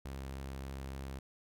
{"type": "tone with vibrato", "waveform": "sawtooth", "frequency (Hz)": 67.3, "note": "C2", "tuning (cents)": 49, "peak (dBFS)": -37, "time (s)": [0.05, 1.19], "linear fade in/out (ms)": 5, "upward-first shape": "triangle", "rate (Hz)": 3.4, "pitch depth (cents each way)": 9, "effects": []}